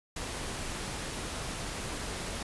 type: noise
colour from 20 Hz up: pink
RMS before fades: -37 dBFS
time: 0.16-2.43 s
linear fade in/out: 5 ms
effects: resampled to 24000 Hz